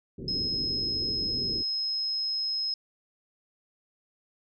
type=low-pass noise; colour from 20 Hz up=white; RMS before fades=-38 dBFS; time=0.18-1.63 s; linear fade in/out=10 ms; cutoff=420 Hz; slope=48 dB/octave
type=tone; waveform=sine; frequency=5140 Hz; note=E8; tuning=45 cents flat; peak=-27 dBFS; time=0.28-2.74 s; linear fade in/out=2 ms
effects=none